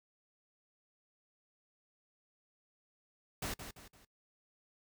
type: noise with echo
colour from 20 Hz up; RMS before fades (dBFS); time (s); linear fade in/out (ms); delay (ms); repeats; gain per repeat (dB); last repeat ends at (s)
pink; -39; 3.42-3.54; 5; 170; 3; -8; 4.05
effects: noise-tail reverb RT60 0.1 s tail -22 dB re dry